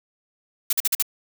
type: noise bursts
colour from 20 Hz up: blue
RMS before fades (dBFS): -20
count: 5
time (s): 0.7-1.025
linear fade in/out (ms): 5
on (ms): 29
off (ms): 45
effects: none